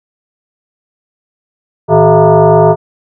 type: tone with frequency modulation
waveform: sine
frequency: 110 Hz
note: A2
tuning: in tune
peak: -3 dBFS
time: 1.88-2.76 s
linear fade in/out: 50 ms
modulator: 269 Hz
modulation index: 2.9
effects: none